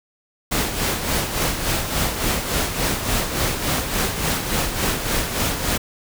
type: noise with tremolo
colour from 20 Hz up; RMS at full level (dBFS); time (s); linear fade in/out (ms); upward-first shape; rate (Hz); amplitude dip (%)
pink; -20; 0.51-5.78; 10; sine; 3.5; 55
effects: none